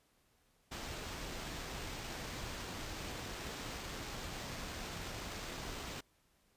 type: noise with sample-and-hold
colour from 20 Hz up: pink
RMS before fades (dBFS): -44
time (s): 0.71-6.01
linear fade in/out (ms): 10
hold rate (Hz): 11025
effects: pink hiss -73 dBFS RMS until 6.56 s + resampled to 32000 Hz